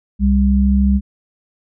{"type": "tone pair together", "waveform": "sine", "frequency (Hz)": [66.47, 200], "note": ["C2", "G3"], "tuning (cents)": [28, 35], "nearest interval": "octave + perfect fifth", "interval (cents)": 1907, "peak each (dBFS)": -13, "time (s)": [0.19, 1.01], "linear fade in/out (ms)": 50, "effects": []}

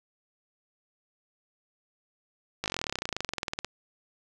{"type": "slowing click train", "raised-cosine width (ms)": 0.2, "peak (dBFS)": -13, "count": 30, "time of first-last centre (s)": [2.64, 3.646], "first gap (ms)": 19, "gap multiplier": 1.04, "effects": []}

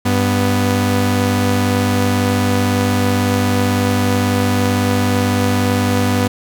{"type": "tone pair together", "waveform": "sawtooth", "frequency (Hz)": [98, 246.9], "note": ["G2", "B3"], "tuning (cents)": [0, 0], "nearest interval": "octave + major third", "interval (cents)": 1600, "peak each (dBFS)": -12, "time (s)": [0.05, 6.28], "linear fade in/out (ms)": 10, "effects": []}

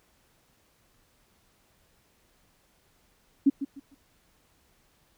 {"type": "tone with echo", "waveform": "sine", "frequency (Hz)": 277.2, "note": "C#4", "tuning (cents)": 0, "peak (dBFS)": -15, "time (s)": [3.46, 3.5], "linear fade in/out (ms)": 10, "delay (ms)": 150, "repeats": 3, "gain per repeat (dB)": -12, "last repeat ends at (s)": 3.95, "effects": ["pink hiss -66 dBFS RMS until 5.17 s"]}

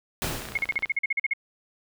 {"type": "noise with exponential decay", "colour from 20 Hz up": "pink", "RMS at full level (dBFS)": -26, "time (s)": [0.22, 0.96], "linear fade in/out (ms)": 0, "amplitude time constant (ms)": 160}
{"type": "click train", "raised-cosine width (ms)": 0.3, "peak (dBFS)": -20, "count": 14, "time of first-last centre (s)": [0.42, 0.858], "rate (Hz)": 29.7}
{"type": "tone bursts", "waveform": "sine", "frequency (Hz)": 2165, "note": "C#7", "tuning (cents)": -41, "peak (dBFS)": -21, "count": 12, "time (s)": [0.55, 1.335], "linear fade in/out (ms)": 5, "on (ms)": 26, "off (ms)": 43}
{"effects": []}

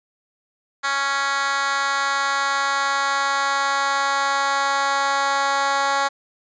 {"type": "tone with high-pass filter sweep", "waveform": "10% pulse", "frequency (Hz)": 277.2, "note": "C#4", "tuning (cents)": 0, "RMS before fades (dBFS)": -21, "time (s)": [0.83, 6.09], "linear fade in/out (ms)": 20, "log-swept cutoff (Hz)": [1300, 800], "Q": 1.4, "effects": ["resampled to 16000 Hz"]}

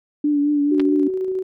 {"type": "tone with vibrato", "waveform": "sine", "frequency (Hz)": 291.5, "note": "D4", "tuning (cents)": -13, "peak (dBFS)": -15, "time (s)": [0.24, 1.08], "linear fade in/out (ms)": 5, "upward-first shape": "triangle", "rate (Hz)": 4.6, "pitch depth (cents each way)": 37}
{"type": "tone with tremolo", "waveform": "sine", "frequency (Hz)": 375.5, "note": "F#4", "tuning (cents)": 26, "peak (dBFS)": -19, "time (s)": [0.71, 1.43], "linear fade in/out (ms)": 10, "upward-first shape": "square", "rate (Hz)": 14, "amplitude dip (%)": 25}
{"type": "clicks", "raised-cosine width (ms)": 0.3, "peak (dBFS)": -15, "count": 2, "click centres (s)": [0.797, 0.802]}
{"effects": []}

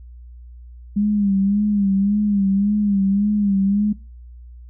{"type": "tone with vibrato", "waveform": "sine", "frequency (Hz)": 201.7, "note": "G3", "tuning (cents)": 50, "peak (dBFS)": -15, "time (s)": [0.96, 3.93], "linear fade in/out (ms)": 10, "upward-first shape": "sine", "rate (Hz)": 1.8, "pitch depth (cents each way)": 68, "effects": ["noise-tail reverb RT60 0.3 s tail -21 dB re dry", "added 60 Hz sine -37 dBFS peak until 4.69 s"]}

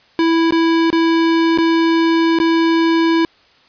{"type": "tone with dropouts", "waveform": "square", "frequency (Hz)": 329.6, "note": "E4", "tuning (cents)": 0, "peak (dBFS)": -12, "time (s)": [0.19, 3.25], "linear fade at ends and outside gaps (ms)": 1, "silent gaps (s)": [[0.508, 0.523], [0.903, 0.928], [1.576, 1.585], [2.388, 2.4]], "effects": ["white hiss -51 dBFS RMS until 3.68 s", "resampled to 11025 Hz"]}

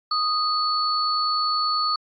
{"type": "tone pair together", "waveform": "sine", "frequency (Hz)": [1244.5, 4435], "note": ["D#6", "C#8"], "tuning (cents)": [0, 0], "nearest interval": "octave + minor seventh", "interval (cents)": 2200, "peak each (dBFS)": [-22, -24], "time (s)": [0.11, 1.96], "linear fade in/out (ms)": 5, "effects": ["AAC 64 kbps"]}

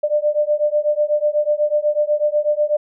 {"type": "beating tone pair", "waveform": "sine", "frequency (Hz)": [593, 601.1], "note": ["D5", "D5"], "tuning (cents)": [17, 40], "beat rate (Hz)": 8.1, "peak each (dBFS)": -18, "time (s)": [0.03, 2.77], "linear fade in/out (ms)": 10, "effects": []}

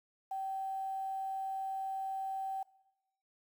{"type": "tone with quantisation", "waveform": "sine", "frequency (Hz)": 772, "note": "G5", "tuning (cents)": -27, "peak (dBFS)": -35, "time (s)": [0.31, 2.63], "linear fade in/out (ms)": 5, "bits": 10, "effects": ["noise-tail reverb RT60 1.0 s tail -21 dB re dry"]}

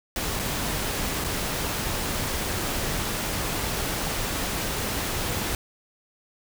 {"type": "noise with dropouts", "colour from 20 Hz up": "pink", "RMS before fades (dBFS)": -28, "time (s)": [0.16, 5.55], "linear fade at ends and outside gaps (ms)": 1, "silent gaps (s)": [[0.392, 0.396], [1.241, 1.245]], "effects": []}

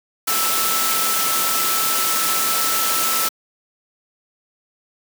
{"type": "tone in noise", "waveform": "sine", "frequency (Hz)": 1318.5, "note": "E6", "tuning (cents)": 0, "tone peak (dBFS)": -24, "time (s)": [0.27, 3.29], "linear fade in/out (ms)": 10, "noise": "white", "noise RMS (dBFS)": -20, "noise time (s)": [0.27, 3.29], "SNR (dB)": -7, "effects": ["high-pass 200 Hz 12 dB/octave"]}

